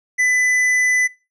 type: tone with hard clipping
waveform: sine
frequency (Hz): 2000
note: B6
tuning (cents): +21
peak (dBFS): -15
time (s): 0.18-1.08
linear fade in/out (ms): 20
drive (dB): 8
effects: noise-tail reverb RT60 0.3 s tail -22 dB re dry